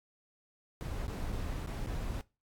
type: noise with dropouts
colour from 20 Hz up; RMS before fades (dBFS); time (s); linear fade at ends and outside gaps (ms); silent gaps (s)
brown; -37; 0.81-2.21; 0; 1.067-1.081 / 1.321-1.325 / 1.663-1.672 / 1.863-1.87
effects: noise-tail reverb RT60 0.3 s tail -22 dB re dry + AAC 64 kbps